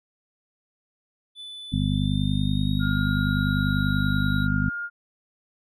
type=tone with pitch glide; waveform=triangle; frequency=3491 to 3874 Hz; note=A7 to B7; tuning=-14 to -34 cents; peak=-35 dBFS; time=1.35-4.48 s; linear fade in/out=50 ms; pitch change=+180 cents; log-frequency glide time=1.85-3.07 s
type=harmonic tone; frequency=50.3 Hz; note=G1; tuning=45 cents sharp; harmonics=1 / 2 / 3 / 4 / 5; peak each=-28 / -27 / -26 / -28 / -28 dBFS; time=1.72-4.7 s; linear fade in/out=10 ms
type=tone; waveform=sine; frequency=1415 Hz; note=F6; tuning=22 cents sharp; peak=-28 dBFS; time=2.79-4.9 s; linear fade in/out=50 ms
effects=none